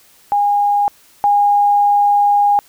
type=tone pair in turn; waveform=sine; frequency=817 / 817 Hz; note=G#5 / G#5; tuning=-29 / -29 cents; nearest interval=unison; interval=0 cents; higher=neither; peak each=-11 / -9 dBFS; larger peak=second; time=0.32-0.88 / 1.24-2.59 s; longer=second; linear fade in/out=0 ms; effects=white hiss -49 dBFS RMS until 2.68 s